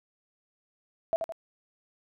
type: tone with echo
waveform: sine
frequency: 659.3 Hz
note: E5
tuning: in tune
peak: -22 dBFS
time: 1.13-1.16 s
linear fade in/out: 0 ms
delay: 81 ms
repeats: 2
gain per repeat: -6 dB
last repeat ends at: 1.322 s
effects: none